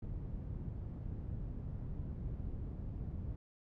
white low-pass noise, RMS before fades -42 dBFS, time 0.02-3.36 s, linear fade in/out 5 ms, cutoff 110 Hz, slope 12 dB/octave, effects none

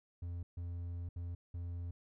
triangle tone bursts at uneven times, 86.7 Hz, F2, 12 cents flat, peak -37 dBFS, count 4, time 0.22-0.43 / 0.57-1.09 / 1.16-1.35 / 1.54-1.91 s, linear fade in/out 5 ms, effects none

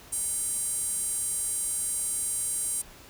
square tone with high-pass filter, 440 Hz, A4, in tune, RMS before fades -30 dBFS, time 0.12-2.82 s, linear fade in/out 10 ms, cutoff 8900 Hz, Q 6.8, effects pink hiss -50 dBFS RMS until 3.09 s

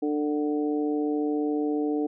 harmonic tone, 148.8 Hz, D3, 23 cents sharp, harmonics 2 / 3 / 4 / 5, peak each -25 / -29 / -42 / -37 dBFS, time 0.02-2.07 s, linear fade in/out 10 ms, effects none

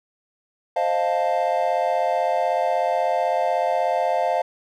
triangle chord, F dominant seventh, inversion second, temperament equal with one note detuned, 525.1 / 622.3 / 698.5 / 880 Hz, C5 / Eb5 / F5 / A5, +6 / 0 / 0 / 0 cents, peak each -24 / -23 / -20 / -25 dBFS, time 0.76-4.42 s, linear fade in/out 5 ms, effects none

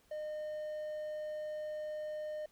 triangle tone, 610 Hz, D#5, 34 cents flat, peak -36 dBFS, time 0.11-2.46 s, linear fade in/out 5 ms, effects pink hiss -69 dBFS RMS until 2.51 s

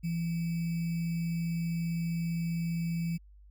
sine tone with sample-and-hold, 167.6 Hz, E3, 29 cents sharp, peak -29 dBFS, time 0.03-3.18 s, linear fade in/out 20 ms, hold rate 2450 Hz, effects added 50 Hz sine -52 dBFS peak until 3.5 s

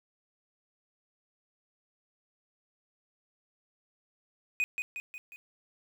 triangle tone with echo, 2492 Hz, D#7, 2 cents sharp, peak -24 dBFS, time 4.6-4.64 s, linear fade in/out 0 ms, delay 180 ms, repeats 4, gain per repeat -5 dB, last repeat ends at 5.36 s, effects 10-bit

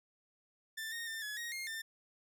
sawtooth tone with pitch steps, 1775 / 1851 / 1795 / 1698 / 1878 / 2129 / 1795 Hz, A6 / A#6 / A6 / G#6 / A#6 / C7 / A6, +15 / -13 / +34 / +38 / +12 / +30 / +34 cents, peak -36 dBFS, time 0.77-1.82 s, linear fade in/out 10 ms, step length 150 ms, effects none

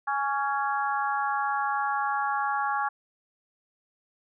harmonic tone with a mistuned harmonic, 277.2 Hz, C#4, in tune, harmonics 3 / 4 / 5 / 6, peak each -28 / -30 / -32 / -34 dBFS, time 0.07-2.89 s, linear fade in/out 10 ms, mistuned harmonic 4, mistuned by +24 cents, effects none

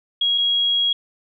sine tone pair in turn, 3300 / 3300 Hz, G#7 / G#7, -12 / -12 cents, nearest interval unison, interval 0 cents, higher neither, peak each -16 dBFS, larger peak neither, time 0.21-0.38 / 0.38-0.93 s, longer second, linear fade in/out 5 ms, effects none

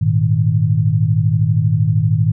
sine chord, Ab suspended second, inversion none, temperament equal, 103.83 / 116.54 / 155.56 Hz, Ab2 / Bb2 / Eb3, 0 / 0 / 0 cents, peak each -16 dBFS, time 0.01-2.32 s, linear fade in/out 10 ms, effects none

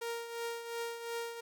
sawtooth tone with tremolo, 466.2 Hz, A#4, in tune, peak -31 dBFS, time 0.01-1.41 s, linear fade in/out 10 ms, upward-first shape triangle, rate 2.8 Hz, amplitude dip 65%, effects none

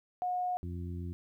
sine tone, 724 Hz, F#5, 38 cents flat, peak -30 dBFS, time 0.22-0.57 s, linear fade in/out 0 ms
harmonic tone, 87.6 Hz, F2, 6 cents sharp, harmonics 1 / 2 / 3 / 4, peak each -37 / -43 / -47 / -49 dBFS, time 0.63-1.13 s, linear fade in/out 0 ms
effects 12-bit

